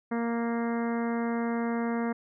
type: harmonic tone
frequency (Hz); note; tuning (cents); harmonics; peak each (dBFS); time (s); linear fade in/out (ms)
233.1; A#3; 0; 1 / 2 / 3 / 4 / 5 / 6 / 7 / 8 / 9; -28 / -34 / -38 / -40 / -42 / -44 / -45 / -46 / -47; 0.11-2.13; 10
effects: none